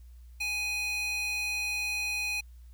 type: tone with high-pass filter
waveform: square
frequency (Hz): 830.6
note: G#5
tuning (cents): 0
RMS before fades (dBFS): -32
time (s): 0.4-2.41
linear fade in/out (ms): 10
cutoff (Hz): 2700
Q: 3.2
effects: added 60 Hz sine -47 dBFS peak until 2.73 s + white hiss -70 dBFS RMS until 2.73 s